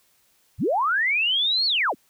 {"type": "linear two-way sweep", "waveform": "sine", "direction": "up then down", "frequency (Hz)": [57.1, 4445, 126.2], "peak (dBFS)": -19, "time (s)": [0.58, 1.95], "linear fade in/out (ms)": 50, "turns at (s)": 1.66, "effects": ["white hiss -63 dBFS RMS until 2.09 s"]}